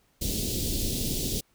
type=band-stop noise; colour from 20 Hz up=pink; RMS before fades=-29 dBFS; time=0.21-1.41 s; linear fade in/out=10 ms; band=440 to 3500 Hz; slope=24 dB/octave; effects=pink hiss -67 dBFS RMS until 1.54 s